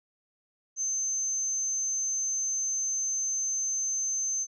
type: tone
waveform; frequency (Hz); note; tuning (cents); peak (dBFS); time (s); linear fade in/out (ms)
sine; 6240; G8; -9; -27; 0.76-4.47; 50
effects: none